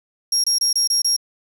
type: tone bursts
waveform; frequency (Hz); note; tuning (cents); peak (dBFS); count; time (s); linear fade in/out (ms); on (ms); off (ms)
35% pulse; 5590; F8; +1; -13; 6; 0.32-1.165; 5; 120; 25
effects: none

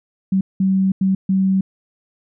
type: tone bursts at uneven times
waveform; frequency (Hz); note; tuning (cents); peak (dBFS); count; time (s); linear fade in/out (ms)
sine; 191.1; G3; -44; -13; 4; 0.32-0.41 / 0.6-0.92 / 1.01-1.15 / 1.29-1.61; 5
effects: none

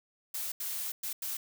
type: noise bursts at uneven times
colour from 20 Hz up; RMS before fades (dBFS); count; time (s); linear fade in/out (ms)
blue; -36; 4; 0.34-0.52 / 0.6-0.92 / 1.03-1.13 / 1.22-1.37; 5
effects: none

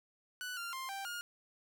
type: tone with pitch steps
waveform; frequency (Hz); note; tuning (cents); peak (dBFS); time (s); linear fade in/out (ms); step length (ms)
sawtooth; 1486 / 1390 / 1053 / 785 / 1423; F#6 / F6 / C6 / G5 / F6; +7 / -9 / +11 / +2 / +32; -36; 0.41-1.21; 0; 160
effects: none

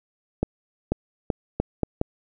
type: accelerating click train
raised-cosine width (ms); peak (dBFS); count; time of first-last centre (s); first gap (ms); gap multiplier
2; -8; 6; 0.43-2.014; 490; 0.78
effects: none

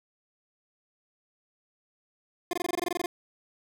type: tone bursts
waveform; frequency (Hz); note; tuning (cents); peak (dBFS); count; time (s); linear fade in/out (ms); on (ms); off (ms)
25% pulse; 351.4; F4; +11; -23; 13; 2.51-3.06; 2; 22; 22
effects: none

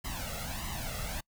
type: noise with flanger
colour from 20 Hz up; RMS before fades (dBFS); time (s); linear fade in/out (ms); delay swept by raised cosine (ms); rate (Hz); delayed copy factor
pink; -37; 0.04-1.21; 10; 0.99 to 1.52; 1.6; +0.85
effects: noise-tail reverb RT60 0.1 s tail -26 dB re dry

